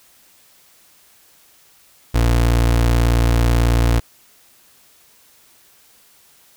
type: tone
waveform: 30% pulse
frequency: 58.27 Hz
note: A#1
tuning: in tune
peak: -10 dBFS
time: 2.14-4 s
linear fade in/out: 10 ms
effects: white hiss -52 dBFS RMS until 6.56 s